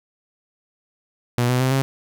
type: tone with pitch steps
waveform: sawtooth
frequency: 121.3 / 125.58 / 130.01 / 134.59 Hz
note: B2 / B2 / C3 / C3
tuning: -31 / +29 / -11 / +49 cents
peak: -13 dBFS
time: 1.38-1.82 s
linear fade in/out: 0 ms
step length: 110 ms
effects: 9-bit